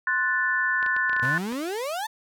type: chord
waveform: sine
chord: F# diminished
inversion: second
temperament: equal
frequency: 1046.5 / 1480 / 1760 Hz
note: C6 / F#6 / A6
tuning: 0 / 0 / 0 cents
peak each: -30 / -25 / -24 dBFS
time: 0.07-1.38 s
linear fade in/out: 2 ms
type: clicks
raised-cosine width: 0.3 ms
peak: -21 dBFS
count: 9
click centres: 0.828 / 0.863 / 0.965 / 1.096 / 1.131 / 1.165 / 1.197 / 1.252 / 1.524 s
type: exponential sweep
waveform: 35% pulse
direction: up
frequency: 117.7 to 916 Hz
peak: -26 dBFS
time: 1.22-2.07 s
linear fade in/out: 10 ms
effects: none